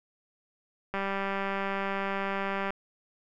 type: click train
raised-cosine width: 0.5 ms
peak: -17 dBFS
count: 347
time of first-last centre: 0.94-2.705 s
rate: 196 Hz
effects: none